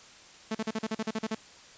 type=tone bursts; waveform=sawtooth; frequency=220 Hz; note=A3; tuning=in tune; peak=-25 dBFS; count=11; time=0.51-1.349 s; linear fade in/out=5 ms; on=39 ms; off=41 ms; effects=white hiss -52 dBFS RMS until 1.77 s + resampled to 16000 Hz